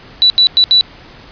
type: tone bursts at uneven times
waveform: sine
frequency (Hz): 3951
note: B7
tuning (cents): 0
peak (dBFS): -5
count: 4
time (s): 0.22-0.3 / 0.38-0.47 / 0.57-0.64 / 0.71-0.81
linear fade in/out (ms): 0
effects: pink hiss -38 dBFS RMS until 1.31 s + resampled to 11025 Hz